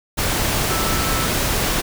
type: tone in noise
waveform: sine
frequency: 1318.5 Hz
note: E6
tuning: in tune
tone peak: -27 dBFS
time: 0.69-1.27 s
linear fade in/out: 20 ms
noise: pink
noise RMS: -20 dBFS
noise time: 0.17-1.82 s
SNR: -10 dB
effects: none